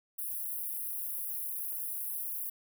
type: high-pass noise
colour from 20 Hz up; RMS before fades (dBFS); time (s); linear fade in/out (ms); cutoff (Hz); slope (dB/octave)
white; -37; 0.18-2.5; 10; 10000; 96
effects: none